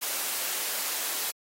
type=high-pass noise; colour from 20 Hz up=white; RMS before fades=-31 dBFS; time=0.01-1.32 s; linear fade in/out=20 ms; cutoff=400 Hz; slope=12 dB/octave; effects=AAC 48 kbps